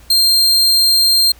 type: tone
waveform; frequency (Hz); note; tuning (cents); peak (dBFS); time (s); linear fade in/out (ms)
40% pulse; 4186; C8; 0; -8; 0.1-1.32; 5
effects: added 60 Hz sine -42 dBFS peak until 1.39 s + pink hiss -46 dBFS RMS until 1.39 s